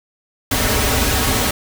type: noise with comb filter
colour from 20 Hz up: pink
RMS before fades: -17 dBFS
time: 0.51-1.51 s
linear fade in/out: 5 ms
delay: 5.8 ms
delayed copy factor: -0.75
effects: none